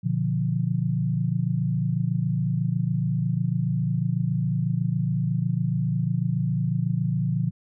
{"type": "chord", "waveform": "sine", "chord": "B diminished", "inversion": "none", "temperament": "equal with one note detuned", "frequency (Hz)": [120.51, 146.83, 174.61], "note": ["B2", "D3", "F3"], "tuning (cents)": [-42, 0, 0], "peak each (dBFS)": -26, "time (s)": [0.03, 7.51], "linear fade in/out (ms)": 20, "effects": []}